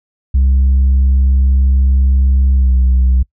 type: tone with pitch glide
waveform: sine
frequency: 66.3 to 63.64 Hz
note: C2 to C2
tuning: +23 to -47 cents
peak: -5 dBFS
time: 0.34-3.23 s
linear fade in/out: 10 ms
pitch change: -70 cents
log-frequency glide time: 2.54-2.73 s
effects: noise-tail reverb RT60 0.1 s tail -25 dB re dry + tanh soft clip ceiling -6 dBFS